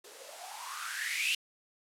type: noise with band-pass filter sweep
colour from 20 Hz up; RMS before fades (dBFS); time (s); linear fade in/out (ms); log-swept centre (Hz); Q
violet; -37; 0.04-1.35; 5; 400 to 2900; 9.6
effects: low-pass 11000 Hz 12 dB/octave